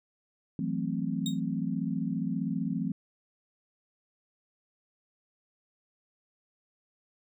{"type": "chord", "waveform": "sine", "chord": "F# half-diminished seventh", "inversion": "third", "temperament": "equal", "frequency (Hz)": [164.81, 185, 220, 261.6], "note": ["E3", "F#3", "A3", "C4"], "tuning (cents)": [0, 0, 0, 0], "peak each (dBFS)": -34, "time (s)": [0.59, 2.92], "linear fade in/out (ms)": 2}
{"type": "tone with exponential decay", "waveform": "30% pulse", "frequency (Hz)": 3729, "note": "A#7", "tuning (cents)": 0, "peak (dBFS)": -27, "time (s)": [1.26, 1.4], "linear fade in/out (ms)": 2, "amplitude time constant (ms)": 29}
{"effects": []}